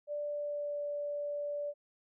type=tone with pitch glide; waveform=sine; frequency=587.3 to 581.9 Hz; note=D5 to D5; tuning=0 to -16 cents; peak=-34 dBFS; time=0.07-1.74 s; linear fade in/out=50 ms; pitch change=-16 cents; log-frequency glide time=0.2-0.8 s; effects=none